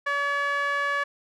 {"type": "tone with band-pass filter", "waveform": "sawtooth", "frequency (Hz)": 569, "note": "C#5", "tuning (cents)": 45, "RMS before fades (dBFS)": -26, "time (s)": [0.06, 1.04], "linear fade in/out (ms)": 10, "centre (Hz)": 1500, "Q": 4.4, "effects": []}